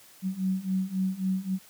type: beating tone pair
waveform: sine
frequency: 186.6 / 190.3 Hz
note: F#3 / F#3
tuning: +15 / +49 cents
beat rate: 3.7 Hz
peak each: -30 / -28 dBFS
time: 0.22-1.59 s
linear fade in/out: 50 ms
effects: white hiss -54 dBFS RMS until 1.69 s